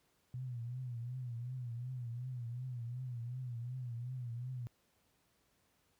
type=tone with vibrato; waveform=sine; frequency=122.7 Hz; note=B2; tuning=11 cents flat; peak=-39 dBFS; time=0.34-4.67 s; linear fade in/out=0 ms; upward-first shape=triangle; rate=2.7 Hz; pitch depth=110 cents each way; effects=pink hiss -75 dBFS RMS until 5.99 s + high-pass 60 Hz 12 dB/octave